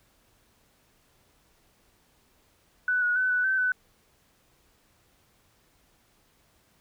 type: tone with pitch steps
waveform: sine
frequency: 1491 / 1456 / 1510 / 1486 / 1541 / 1502 Hz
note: F#6 / F#6 / F#6 / F#6 / G6 / F#6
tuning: +13 / -28 / +35 / +7 / -30 / +26 cents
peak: -22 dBFS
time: 2.88-3.72 s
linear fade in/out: 2 ms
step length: 140 ms
effects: pink hiss -65 dBFS RMS until 6.8 s